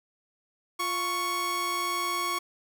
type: tone pair together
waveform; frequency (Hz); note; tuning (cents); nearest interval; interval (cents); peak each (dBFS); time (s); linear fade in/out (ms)
sawtooth; 349.3 / 1109; F4 / C#6; 0 / 0; octave + minor sixth; 2000; -33 / -24; 0.79-2.39; 10
effects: none